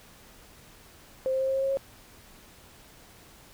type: tone with pitch steps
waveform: sine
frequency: 524 / 527.3 / 530.7 / 534.1 / 537.5 / 540.9 / 544.4 Hz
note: C5 / C5 / C5 / C5 / C5 / C#5 / C#5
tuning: +2 / +13 / +24 / +36 / +47 / -43 / -31 cents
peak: -24 dBFS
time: 1.26-1.771 s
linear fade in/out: 0 ms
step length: 73 ms
effects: pink hiss -53 dBFS RMS until 3.53 s